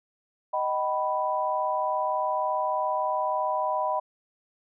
sine chord, Eb augmented, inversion none, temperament equal with one note detuned, 622.3 / 765.6 / 987.8 Hz, Eb5 / G5 / B5, 0 / -41 / 0 cents, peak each -29 / -30 / -27 dBFS, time 0.53-4 s, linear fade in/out 10 ms, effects none

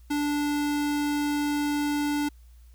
square tone, 292.4 Hz, D4, 7 cents flat, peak -25 dBFS, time 0.1-2.29 s, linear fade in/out 10 ms, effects added 59 Hz sine -48 dBFS peak until 2.74 s + white hiss -66 dBFS RMS until 2.74 s

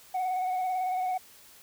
sine tone with vibrato, 740 Hz, F#5, in tune, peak -24 dBFS, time 0.14-1.18 s, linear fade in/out 10 ms, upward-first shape square, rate 18 Hz, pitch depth 23 cents each way, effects tanh soft clip ceiling -26 dBFS + white hiss -54 dBFS RMS until 1.62 s

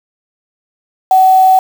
sine tone with quantisation, 754 Hz, F#5, 32 cents sharp, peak -4 dBFS, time 1.11-1.59 s, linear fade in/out 2 ms, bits 4, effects none

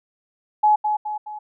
sine tone with echo, 847 Hz, G#5, 34 cents sharp, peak -12 dBFS, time 0.63-0.76 s, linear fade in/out 10 ms, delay 210 ms, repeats 3, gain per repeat -6 dB, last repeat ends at 1.39 s, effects none

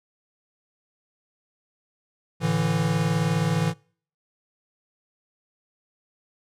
square chord, A suspended fourth, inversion none, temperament equal with one note detuned, 110 / 145.23 / 164.81 Hz, A2 / D3 / E3, 0 / -19 / 0 cents, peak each -29 / -27 / -24 dBFS, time 2.4-3.74 s, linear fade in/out 50 ms, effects noise-tail reverb RT60 0.5 s tail -26 dB re dry + low-pass 10000 Hz 12 dB/octave

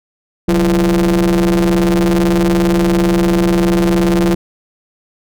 45% pulse ring-modulated tone, 77.78 Hz, D#2, in tune, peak -7 dBFS, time 0.48-4.35 s, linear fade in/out 5 ms, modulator 262 Hz, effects none

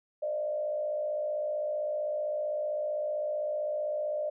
sine tone with frequency modulation, 603 Hz, D5, 46 cents sharp, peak -29 dBFS, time 0.22-4.3 s, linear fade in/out 10 ms, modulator 55.6 Hz, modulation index 0.64, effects none

